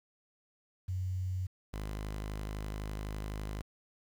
sine / sawtooth tone pair in turn, 92.5 / 51.91 Hz, F#2 / G#1, 0 / 0 cents, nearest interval minor seventh, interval 1000 cents, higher first, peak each -32 / -33 dBFS, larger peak first, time 0.88-1.47 / 1.73-3.62 s, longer second, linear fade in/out 10 ms, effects 10-bit

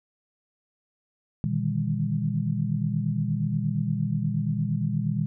sine tone cluster, 119.3 / 151.3 / 159.8 / 201.1 Hz, A#2 / D#3 / D#3 / G3, +41 / -48 / +47 / +44 cents, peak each -29 dBFS, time 1.44-5.26 s, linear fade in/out 0 ms, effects none

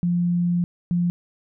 sine tone pair in turn, 174.61 / 174.61 Hz, F3 / F3, 0 / 0 cents, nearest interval unison, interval 0 cents, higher neither, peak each -18 dBFS, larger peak neither, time 0.03-0.64 / 0.91-1.1 s, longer first, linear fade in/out 0 ms, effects none

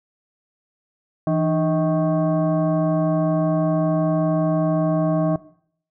sine tone with frequency modulation, 164.81 Hz, E3, in tune, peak -17 dBFS, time 1.27-5.36 s, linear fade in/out 2 ms, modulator 469 Hz, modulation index 1.2, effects noise-tail reverb RT60 0.6 s tail -18 dB re dry

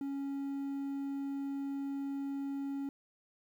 triangle tone, 277.2 Hz, C#4, in tune, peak -33 dBFS, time 0.01-2.89 s, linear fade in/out 2 ms, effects 11-bit

